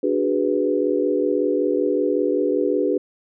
sine chord, G# half-diminished seventh, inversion second, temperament equal, 293.7 / 370 / 415.3 / 493.9 Hz, D4 / F#4 / G#4 / B4, 0 / 0 / 0 / 0 cents, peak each -23 dBFS, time 0.03-2.98 s, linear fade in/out 5 ms, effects none

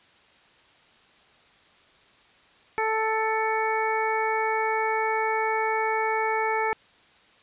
harmonic tone with a mistuned harmonic, 440 Hz, A4, in tune, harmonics 1 / 2 / 3 / 4 / 5, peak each -28 / -26 / -32 / -32 / -31 dBFS, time 2.78-6.73 s, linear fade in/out 0 ms, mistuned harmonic 5, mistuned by +19 cents, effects white hiss -57 dBFS RMS until 7.42 s + resampled to 8000 Hz

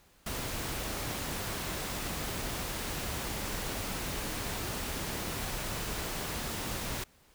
pink noise, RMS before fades -36 dBFS, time 0.26-7.04 s, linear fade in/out 5 ms, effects pink hiss -63 dBFS RMS until 7.34 s

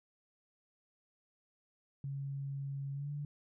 sine tone with pitch glide, 138.59 to 145.56 Hz, C#3 to D3, 0 to -15 cents, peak -37 dBFS, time 2.04-3.25 s, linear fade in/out 2 ms, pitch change +85 cents, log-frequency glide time 2.93-3.11 s, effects none

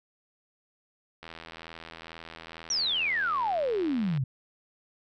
click train, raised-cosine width 0.3 ms, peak -26 dBFS, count 243, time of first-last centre 1.23-4.174 s, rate 82.2 Hz
sine exponential sweep, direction down, 5910 to 123.8 Hz, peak -25 dBFS, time 2.7-4.24 s, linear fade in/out 5 ms
effects none

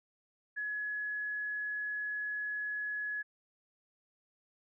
sine tone, 1691 Hz, G#6, 31 cents sharp, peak -34 dBFS, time 0.56-3.23 s, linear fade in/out 20 ms, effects none

